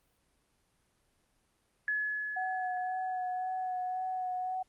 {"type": "tone with exponential decay", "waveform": "sine", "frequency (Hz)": 1702, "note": "G#6", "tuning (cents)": 42, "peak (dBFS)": -28, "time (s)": [1.88, 4.55], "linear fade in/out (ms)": 1, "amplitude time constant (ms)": 580}
{"type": "tone with vibrato", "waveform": "sine", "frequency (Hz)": 740, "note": "F#5", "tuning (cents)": 0, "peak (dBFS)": -32, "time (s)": [2.36, 4.63], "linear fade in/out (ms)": 10, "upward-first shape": "sine", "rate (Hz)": 1.9, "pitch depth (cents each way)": 18}
{"effects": ["pink hiss -73 dBFS RMS until 4.68 s", "Opus 32 kbps"]}